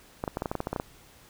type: clicks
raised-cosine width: 1 ms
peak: -15 dBFS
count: 12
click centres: 0.239 / 0.278 / 0.371 / 0.421 / 0.458 / 0.515 / 0.553 / 0.604 / 0.671 / 0.73 / 0.762 / 0.799 s
effects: pink hiss -55 dBFS RMS until 1.29 s